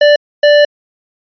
square tone bursts at uneven times, 587.3 Hz, D5, in tune, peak -5 dBFS, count 2, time 0.01-0.16 / 0.43-0.65 s, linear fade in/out 5 ms, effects resampled to 11025 Hz

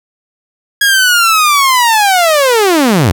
sawtooth linear sweep, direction down, 1661.2 to 74.1 Hz, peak -3 dBFS, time 0.81-3.12 s, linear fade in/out 5 ms, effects none

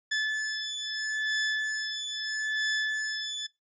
sawtooth beating tone pair, 1735 / 1735.77 Hz, A6 / A6, -25 / -24 cents, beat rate 0.77 Hz, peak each -28 dBFS, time 0.11-3.47 s, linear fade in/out 10 ms, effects noise-tail reverb RT60 0.2 s tail -21 dB re dry + resampled to 16000 Hz

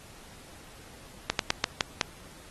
slowing click train, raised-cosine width 0.2 ms, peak -6 dBFS, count 6, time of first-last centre 1.3-2.012 s, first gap 92 ms, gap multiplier 1.22, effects pink hiss -51 dBFS RMS until 2.5 s + AAC 32 kbps

